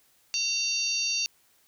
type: harmonic tone with a mistuned harmonic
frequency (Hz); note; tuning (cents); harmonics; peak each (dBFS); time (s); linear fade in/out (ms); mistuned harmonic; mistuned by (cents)
913; A#5; -36; 3 / 4 / 5 / 6 / 7; -32 / -40 / -28 / -31 / -38; 0.34-1.26; 0; 6; +92
effects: white hiss -64 dBFS RMS until 1.67 s